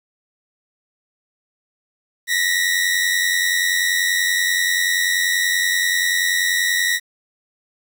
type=tone pair together; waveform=sawtooth; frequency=1864.7 / 1955.1 Hz; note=A#6 / B6; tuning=0 / -18 cents; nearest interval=minor second; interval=82 cents; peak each=-16 dBFS; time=2.27-7 s; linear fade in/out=50 ms; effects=8-bit